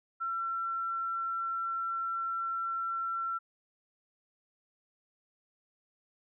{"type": "tone", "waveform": "sine", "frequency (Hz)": 1352, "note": "E6", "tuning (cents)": 43, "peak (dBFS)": -31, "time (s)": [0.2, 3.39], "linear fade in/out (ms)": 20, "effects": []}